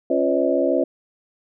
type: tone cluster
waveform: sine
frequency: 274.1 / 348.9 / 507 / 573 / 636 Hz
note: C#4 / F4 / B4 / D5 / D#5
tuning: -19 / -2 / +45 / -43 / +38 cents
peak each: -23 dBFS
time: 0.1-0.84 s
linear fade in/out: 5 ms
effects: none